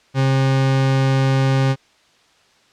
40% pulse tone, 134.1 Hz, C3, 43 cents sharp, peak -13 dBFS, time 0.14-1.76 s, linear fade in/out 50 ms, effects white hiss -55 dBFS RMS until 2.72 s + low-pass 5000 Hz 12 dB/octave

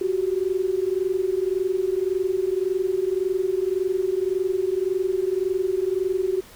sine tone pair together, 366.3 / 388.1 Hz, F#4 / G4, -17 / -17 cents, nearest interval minor second, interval 100 cents, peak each -23 / -24 dBFS, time 0.01-6.41 s, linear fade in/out 5 ms, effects pink hiss -47 dBFS RMS until 6.55 s

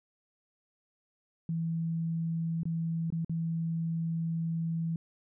sine tone with dropouts, 164.7 Hz, E3, 1 cent flat, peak -29 dBFS, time 1.49-4.96 s, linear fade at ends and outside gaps 2 ms, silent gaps 2.633-2.654 / 3.103-3.124 / 3.247-3.295 s, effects none

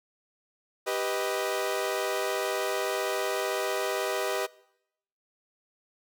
sawtooth chord, G augmented, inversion none, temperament equal with one note detuned, 392 / 493.9 / 625.9 Hz, G4 / B4 / D#5, 0 / 0 / +10 cents, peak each -28 dBFS, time 0.86-4.47 s, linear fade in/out 20 ms, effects noise-tail reverb RT60 0.8 s tail -22 dB re dry

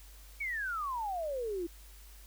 sine exponential sweep, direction down, 2300 to 328.2 Hz, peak -33 dBFS, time 0.4-1.67 s, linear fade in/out 10 ms, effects added 50 Hz sine -51 dBFS peak until 2.26 s + white hiss -58 dBFS RMS until 2.26 s

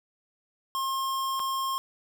square tone with dropouts, 1070 Hz, C6, 38 cents sharp, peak -28 dBFS, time 0.75-1.78 s, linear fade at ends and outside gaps 0 ms, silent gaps 1.395-1.4 s, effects none

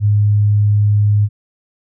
sine tone, 103.83 Hz, G#2, in tune, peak -9 dBFS, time 0-1.29 s, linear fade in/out 50 ms, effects none

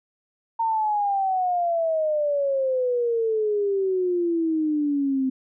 sine exponential sweep, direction down, 919 to 259.5 Hz, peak -20 dBFS, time 0.59-5.3 s, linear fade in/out 10 ms, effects none

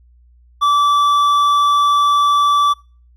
triangle tone with hard clipping, 1159 Hz, D6, 23 cents flat, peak -12 dBFS, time 0.61-2.74 s, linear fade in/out 20 ms, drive 10 dB, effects noise-tail reverb RT60 0.4 s tail -26 dB re dry + added 60 Hz sine -46 dBFS peak until 3.16 s

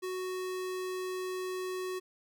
square tone, 370 Hz, F#4, in tune, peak -35 dBFS, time 0.02-2 s, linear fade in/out 20 ms, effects none

